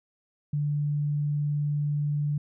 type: tone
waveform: sine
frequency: 146.83 Hz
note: D3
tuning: in tune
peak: -24 dBFS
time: 0.53-2.38 s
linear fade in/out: 5 ms
effects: none